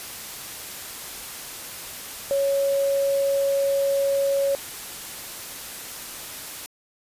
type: tone in noise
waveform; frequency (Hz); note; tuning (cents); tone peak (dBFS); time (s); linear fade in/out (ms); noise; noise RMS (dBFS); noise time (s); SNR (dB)
sine; 554.4; C#5; 0; -19; 2.31-4.55; 0; white; -36; 0-6.66; +14
effects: resampled to 32000 Hz